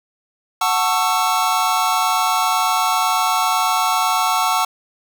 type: chord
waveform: square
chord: F# minor seventh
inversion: none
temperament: just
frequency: 740 / 888 / 1110 / 1332 Hz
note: F#5 / A5 / C#6 / E6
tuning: 0 / +16 / +2 / +18 cents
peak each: -22 dBFS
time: 0.61-4.65 s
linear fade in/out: 5 ms
effects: none